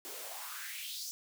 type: noise with high-pass filter sweep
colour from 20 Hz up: white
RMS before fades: -43 dBFS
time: 0.05-1.11 s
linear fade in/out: 0 ms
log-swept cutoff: 330 to 5900 Hz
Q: 4.2
effects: none